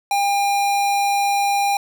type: tone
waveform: square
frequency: 803 Hz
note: G5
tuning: 41 cents sharp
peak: -17 dBFS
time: 0.11-1.77 s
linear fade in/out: 2 ms
effects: none